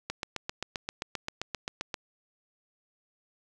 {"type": "click train", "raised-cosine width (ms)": 0.2, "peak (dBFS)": -15, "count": 15, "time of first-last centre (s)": [0.1, 1.942], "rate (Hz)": 7.6, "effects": []}